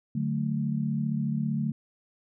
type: chord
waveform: sine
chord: D major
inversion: none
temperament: equal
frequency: 146.83 / 185 / 220 Hz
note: D3 / F#3 / A3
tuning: 0 / 0 / 0 cents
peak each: -29 / -33 / -29 dBFS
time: 0.15-1.72 s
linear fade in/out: 5 ms
effects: none